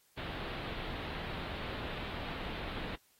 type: low-pass noise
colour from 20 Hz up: pink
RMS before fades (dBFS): -41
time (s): 0.17-2.96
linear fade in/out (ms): 10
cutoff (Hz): 4000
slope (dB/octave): 48
effects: white hiss -69 dBFS RMS until 3.19 s + AAC 48 kbps